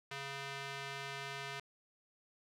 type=tone with band-pass filter; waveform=square; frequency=138.59 Hz; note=C#3; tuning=in tune; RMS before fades=-44 dBFS; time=0.11-1.6 s; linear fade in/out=5 ms; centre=2400 Hz; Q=0.85; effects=none